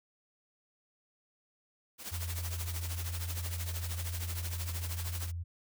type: noise with tremolo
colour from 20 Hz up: white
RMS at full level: -39 dBFS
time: 1.98-5.32 s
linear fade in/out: 50 ms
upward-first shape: triangle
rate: 13 Hz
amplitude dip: 80%
type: tone with pitch glide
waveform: sine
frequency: 85 to 85.59 Hz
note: F2 to F2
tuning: -46 to -34 cents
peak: -35 dBFS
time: 2.11-5.44 s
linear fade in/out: 20 ms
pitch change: +12 cents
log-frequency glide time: 2.89-3.23 s
effects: none